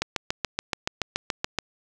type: click train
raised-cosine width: 0.2 ms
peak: -7 dBFS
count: 12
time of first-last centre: 0.02-1.587 s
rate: 7.02 Hz
effects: none